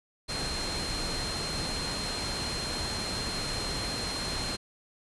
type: tone in noise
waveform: sine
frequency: 4186 Hz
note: C8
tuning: in tune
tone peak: -35 dBFS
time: 0.28-4.57 s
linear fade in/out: 20 ms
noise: pink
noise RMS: -34 dBFS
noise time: 0.28-4.57 s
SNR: -4 dB
effects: resampled to 24000 Hz